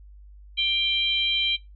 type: harmonic tone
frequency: 788 Hz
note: G5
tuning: 9 cents sharp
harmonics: 3 / 4 / 5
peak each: -27 / -22 / -29 dBFS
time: 0.57-1.57 s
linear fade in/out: 20 ms
effects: noise-tail reverb RT60 0.2 s tail -22 dB re dry + added 50 Hz sine -44 dBFS peak until 1.75 s